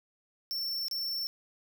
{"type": "tone with dropouts", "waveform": "square", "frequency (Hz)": 5410, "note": "E8", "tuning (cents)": 44, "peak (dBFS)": -32, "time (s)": [0.51, 1.27], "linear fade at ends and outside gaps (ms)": 0, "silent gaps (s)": [0.883, 0.912], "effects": []}